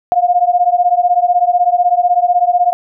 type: beating tone pair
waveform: sine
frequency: 703 / 719 Hz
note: F5 / F#5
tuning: +11 / -50 cents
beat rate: 16 Hz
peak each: -12 dBFS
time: 0.12-2.73 s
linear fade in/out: 0 ms
effects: none